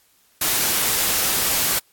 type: noise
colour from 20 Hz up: white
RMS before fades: -20 dBFS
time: 0.41-1.79 s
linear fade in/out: 5 ms
effects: white hiss -59 dBFS RMS until 1.92 s + AAC 64 kbps